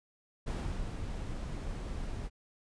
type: noise with ADSR envelope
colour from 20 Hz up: brown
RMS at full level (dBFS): -33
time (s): 0.46-2.3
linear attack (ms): 18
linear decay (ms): 370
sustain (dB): -5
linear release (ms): 47
effects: resampled to 22050 Hz